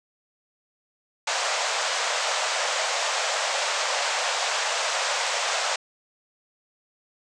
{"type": "band-pass noise", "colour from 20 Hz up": "pink", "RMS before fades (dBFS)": -26, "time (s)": [1.27, 5.76], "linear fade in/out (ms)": 5, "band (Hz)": [530, 7900], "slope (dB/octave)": 48, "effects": ["resampled to 22050 Hz"]}